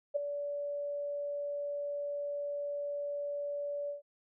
sine tone with ADSR envelope, 576 Hz, D5, 34 cents flat, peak -25 dBFS, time 0.14-4.02 s, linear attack 22 ms, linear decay 9 ms, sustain -9 dB, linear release 130 ms, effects none

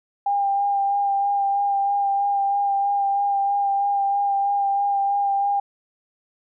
sine tone with vibrato, 800 Hz, G5, 35 cents sharp, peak -18 dBFS, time 0.26-5.6 s, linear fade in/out 5 ms, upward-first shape sine, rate 3.1 Hz, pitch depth 17 cents each way, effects none

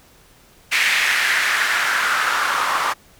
white noise with band-pass filter sweep, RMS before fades -19 dBFS, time 0.71-2.94 s, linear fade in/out 20 ms, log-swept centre 2200 to 1100 Hz, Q 3, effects pink hiss -51 dBFS RMS until 3.19 s

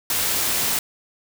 white noise, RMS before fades -22 dBFS, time 0.1-0.79 s, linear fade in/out 2 ms, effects none

